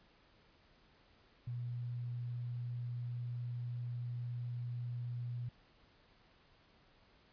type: tone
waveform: sine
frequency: 121 Hz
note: B2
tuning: 35 cents flat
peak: -38 dBFS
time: 1.47-5.49 s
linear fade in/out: 5 ms
effects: pink hiss -67 dBFS RMS until 7.32 s + resampled to 11025 Hz